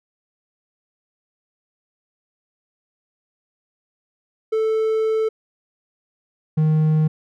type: tone pair in turn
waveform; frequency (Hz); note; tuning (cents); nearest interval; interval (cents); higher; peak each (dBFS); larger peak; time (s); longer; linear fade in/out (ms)
triangle; 440 / 155.56; A4 / D#3; 0 / 0; octave + tritone; 1800; first; -15 / -12; second; 4.52-5.29 / 6.57-7.08; first; 10
effects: none